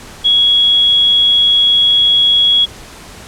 sine tone, 3335 Hz, G#7, 7 cents sharp, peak -7 dBFS, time 0.24-2.66 s, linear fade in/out 20 ms, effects pink hiss -34 dBFS RMS until 3.27 s + low-pass 10000 Hz 12 dB/octave

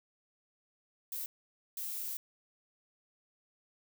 violet noise bursts at uneven times, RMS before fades -39 dBFS, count 2, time 1.12-1.26 / 1.77-2.17 s, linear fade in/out 2 ms, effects none

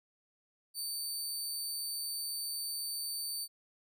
20% pulse tone, 4574 Hz, D8, 47 cents flat, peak -30 dBFS, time 0.74-3.48 s, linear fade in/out 50 ms, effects none

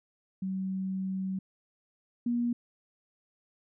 sine tone pair in turn, 189.8 / 239.1 Hz, F#3 / A#3, +44 / +44 cents, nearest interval major third, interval 400 cents, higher second, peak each -30 / -26 dBFS, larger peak second, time 0.42-1.39 / 2.26-2.53 s, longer first, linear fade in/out 5 ms, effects none

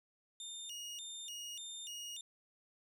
25% pulse tone with vibrato, 3224 Hz, G7, 48 cents sharp, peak -40 dBFS, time 0.4-2.21 s, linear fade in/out 2 ms, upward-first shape square, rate 1.7 Hz, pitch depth 200 cents each way, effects none

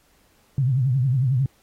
sine tone with vibrato, 130 Hz, C3, 11 cents flat, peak -17 dBFS, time 0.58-1.46 s, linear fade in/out 2 ms, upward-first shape triangle, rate 11 Hz, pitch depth 170 cents each way, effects pink hiss -61 dBFS RMS until 1.62 s + AAC 48 kbps

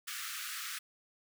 pink high-pass noise, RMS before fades -41 dBFS, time 0.07-0.79 s, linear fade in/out 10 ms, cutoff 1200 Hz, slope 96 dB/octave, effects none

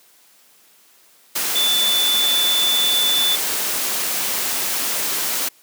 sine tone in noise, 3500 Hz, A7, 10 cents flat, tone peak -16 dBFS, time 1.55-3.36 s, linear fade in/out 10 ms, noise white, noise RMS -22 dBFS, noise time 1.35-5.49 s, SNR +3 dB, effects white hiss -53 dBFS RMS until 5.62 s + high-pass 200 Hz 12 dB/octave

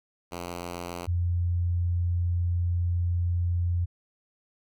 5% pulse / sine tone pair in turn, 87.3 / 87.3 Hz, F2 / F2, 0 / 0 cents, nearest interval unison, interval 0 cents, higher neither, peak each -23 dBFS, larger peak neither, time 0.31-1.07 / 1.07-3.86 s, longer second, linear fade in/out 20 ms, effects none

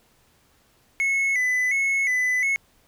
triangle tone with vibrato, 2093 Hz, C7, in tune, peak -18 dBFS, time 1-2.56 s, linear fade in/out 0 ms, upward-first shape square, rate 1.4 Hz, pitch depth 77 cents each way, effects pink hiss -61 dBFS RMS until 2.87 s

